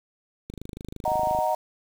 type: click train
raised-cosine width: 3 ms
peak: -24 dBFS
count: 24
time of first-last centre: 0.5-1.388 s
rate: 25.9 Hz
type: chord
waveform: sine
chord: D# minor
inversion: none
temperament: equal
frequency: 622.3 / 740 / 932.3 Hz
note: D#5 / F#5 / A#5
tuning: 0 / 0 / 0 cents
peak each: -26 dBFS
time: 1.05-1.55 s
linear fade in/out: 5 ms
effects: 7-bit